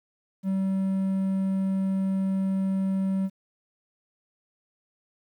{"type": "tone", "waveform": "triangle", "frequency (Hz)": 191.9, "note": "G3", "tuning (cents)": -37, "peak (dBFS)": -21, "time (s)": [0.43, 3.3], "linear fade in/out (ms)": 50, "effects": ["10-bit"]}